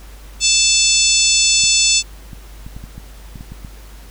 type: harmonic tone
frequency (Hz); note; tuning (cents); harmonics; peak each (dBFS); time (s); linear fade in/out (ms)
880; A5; 0; 3 / 4 / 5 / 6 / 7 / 8 / 9; -19 / -19 / -19 / -19 / -19 / -19 / -19; 0.4-2.03; 50
type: clicks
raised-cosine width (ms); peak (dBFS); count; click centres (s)
5; -20; 10; 1.638 / 2.332 / 2.665 / 2.765 / 2.84 / 2.98 / 3.358 / 3.409 / 3.52 / 3.648
effects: added 50 Hz sine -35 dBFS peak until 4.1 s + pink hiss -44 dBFS RMS until 4.1 s